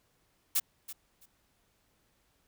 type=noise with echo; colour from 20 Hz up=blue; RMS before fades=-27 dBFS; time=0.55-0.6 s; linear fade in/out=10 ms; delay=330 ms; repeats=2; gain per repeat=-15 dB; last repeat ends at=1.26 s; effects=pink hiss -72 dBFS RMS until 2.47 s